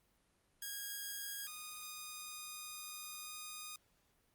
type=tone pair in turn; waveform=5% pulse; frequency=1639 / 1234.3 Hz; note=G#6 / D#6; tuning=-23 / -14 cents; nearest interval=perfect fourth; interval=491 cents; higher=first; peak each=-31 / -34 dBFS; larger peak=first; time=0.62-1.47 / 1.47-3.76 s; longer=second; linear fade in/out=2 ms; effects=pink hiss -75 dBFS RMS until 4.34 s + Opus 32 kbps